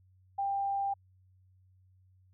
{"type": "tone", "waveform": "sine", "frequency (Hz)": 793, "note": "G5", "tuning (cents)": 20, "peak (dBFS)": -29, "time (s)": [0.38, 0.94], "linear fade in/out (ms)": 10, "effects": ["added 93 Hz sine -61 dBFS peak until 2.33 s"]}